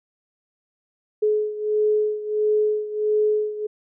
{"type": "beating tone pair", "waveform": "sine", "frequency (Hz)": [424.5, 426], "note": ["G#4", "G#4"], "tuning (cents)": [38, 44], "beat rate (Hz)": 1.5, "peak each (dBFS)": [-20, -24], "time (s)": [1.22, 3.67], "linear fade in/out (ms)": 10, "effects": []}